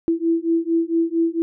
sine beating tone pair, 329.6 / 334 Hz, E4 / E4, 0 / +23 cents, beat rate 4.4 Hz, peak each -20 dBFS, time 0.08-1.42 s, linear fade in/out 0 ms, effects none

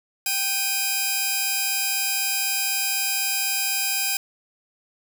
5% pulse tone pair together, 784 / 2480 Hz, G5 / D#7, 0 / -6 cents, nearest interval octave + minor sixth, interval 1994 cents, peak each -17 / -13 dBFS, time 0.26-4.17 s, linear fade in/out 2 ms, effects none

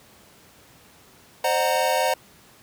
square chord, C half-diminished seventh, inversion none, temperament equal with one note detuned, 523.3 / 608 / 740 / 932.3 Hz, C5 / Eb5 / Gb5 / Bb5, 0 / -40 / 0 / 0 cents, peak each -26 dBFS, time 1.44-2.14 s, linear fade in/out 5 ms, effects pink hiss -52 dBFS RMS until 2.62 s + high-pass 80 Hz 12 dB/octave

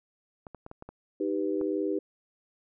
clicks, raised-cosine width 1 ms, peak -28 dBFS, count 7, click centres 0.468 / 0.547 / 0.664 / 0.714 / 0.824 / 0.89 / 1.613 s
sine chord, Eb augmented, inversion none, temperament equal, 311.1 / 392 / 493.9 Hz, Eb4 / G4 / B4, 0 / 0 / 0 cents, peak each -30 / -30 / -34 dBFS, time 1.2-1.99 s, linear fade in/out 5 ms
effects none

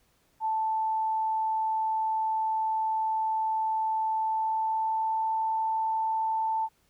sine tone with pitch glide, 880 to 885.6 Hz, A5 to A5, 0 to +11 cents, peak -25 dBFS, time 0.4-6.69 s, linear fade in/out 50 ms, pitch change +11 cents, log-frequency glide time 4.16-5.32 s, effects pink hiss -68 dBFS RMS until 6.89 s

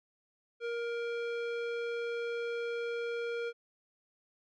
square tone with low-pass filter, 469.6 Hz, A#4, 13 cents sharp, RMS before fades -36 dBFS, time 0.6-3.53 s, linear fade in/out 50 ms, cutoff 2700 Hz, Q 1.1, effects none

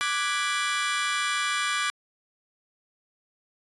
25% pulse chord, G# half-diminished seventh, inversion second, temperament equal, 1174.7 / 1480 / 1661.2 / 1975.5 Hz, D6 / F#6 / G#6 / B6, 0 / 0 / 0 / 0 cents, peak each -24 / -29 / -27 / -30 dBFS, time 0.01-1.9 s, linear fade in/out 0 ms, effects resampled to 24000 Hz

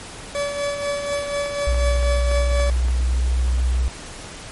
40% pulse tone with tremolo, 573 Hz, D5, 43 cents flat, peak -19 dBFS, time 0.35-2.7 s, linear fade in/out 0 ms, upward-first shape triangle, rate 4.1 Hz, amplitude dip 55%
click train, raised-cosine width 0.5 ms, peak -19 dBFS, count 6, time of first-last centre 1.46-2.885 s, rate 3.51 Hz
sine tone with pitch glide, 61.1 to 62.42 Hz, B1 to B1, -18 to +19 cents, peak -16 dBFS, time 1.67-3.88 s, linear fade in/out 0 ms, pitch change +37 cents, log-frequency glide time 2.28-3.35 s
effects pink hiss -36 dBFS RMS until 4.51 s + MP3 48 kbps

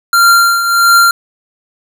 square tone with tremolo, 1384 Hz, F6, 16 cents flat, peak -4 dBFS, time 0.13-1.11 s, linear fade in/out 2 ms, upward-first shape triangle, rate 1.5 Hz, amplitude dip 65%, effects none

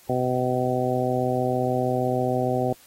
harmonic tone, 126.4 Hz, B2, 41 cents sharp, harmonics 1 / 2 / 3 / 4 / 5 / 6, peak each -28 / -28 / -28 / -28 / -28 / -28 dBFS, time 0.09-2.73 s, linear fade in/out 5 ms, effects white hiss -53 dBFS RMS until 2.86 s + AAC 48 kbps

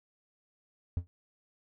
triangle tone with exponential decay, 87.3 Hz, F2, in tune, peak -22 dBFS, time 0.97-1.07 s, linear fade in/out 0 ms, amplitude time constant 20 ms, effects none

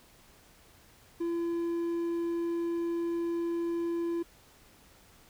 triangle tone, 339.1 Hz, E4, 49 cents sharp, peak -27 dBFS, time 1.2-4.23 s, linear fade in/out 10 ms, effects pink hiss -59 dBFS RMS until 5.29 s

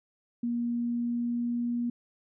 sine tone with pitch glide, 237.6 to 239.1 Hz, A#3 to A#3, +33 to +44 cents, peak -27 dBFS, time 0.43-1.9 s, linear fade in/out 5 ms, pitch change +11 cents, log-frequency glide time 0.74-1.76 s, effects none

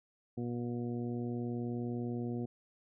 harmonic tone, 120.1 Hz, B2, 48 cents flat, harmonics 1 / 2 / 3 / 4 / 5 / 6, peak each -39 / -37 / -42 / -47 / -57 / -52 dBFS, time 0.37-2.46 s, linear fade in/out 10 ms, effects none

